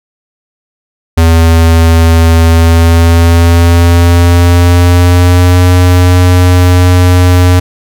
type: tone with pitch glide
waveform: square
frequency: 82.4 to 89.86 Hz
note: E2 to F2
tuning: 0 to +50 cents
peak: -3 dBFS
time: 1.17-7.6 s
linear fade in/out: 10 ms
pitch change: +150 cents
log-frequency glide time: 2.45-5.67 s
effects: none